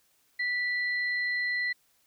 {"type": "tone pair together", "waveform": "sine", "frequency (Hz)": [1968, 4139], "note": ["B6", "C8"], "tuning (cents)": [-7, -20], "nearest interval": "octave + minor second", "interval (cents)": 1287, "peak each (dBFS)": [-27, -39], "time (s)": [0.39, 1.73], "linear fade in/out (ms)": 10, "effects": ["white hiss -68 dBFS RMS until 2.06 s"]}